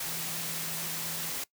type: tone in noise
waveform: sine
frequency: 164.81 Hz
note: E3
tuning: in tune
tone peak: -44 dBFS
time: 0.06-1.3 s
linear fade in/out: 5 ms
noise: white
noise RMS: -35 dBFS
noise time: 0-1.44 s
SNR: -12 dB
effects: noise-tail reverb RT60 0.1 s tail -21 dB re dry + high-pass 100 Hz 12 dB/octave